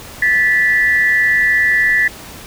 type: tone pair together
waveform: sine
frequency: 1748 / 1964.4 Hz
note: A6 / B6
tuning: -12 / -10 cents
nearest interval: major second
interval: 202 cents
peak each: -13 dBFS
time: 0.22-2.08 s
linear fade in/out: 5 ms
effects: pink hiss -34 dBFS RMS until 2.46 s